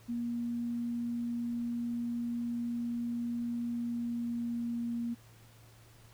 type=tone with pitch glide; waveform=sine; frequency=237.1 to 235.1 Hz; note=A#3 to A#3; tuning=+30 to +15 cents; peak=-32 dBFS; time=0.08-5.15 s; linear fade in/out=20 ms; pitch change=-15 cents; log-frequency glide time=3.67-5.01 s; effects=added 113 Hz sine -57 dBFS peak until 6.13 s + pink hiss -61 dBFS RMS until 6.13 s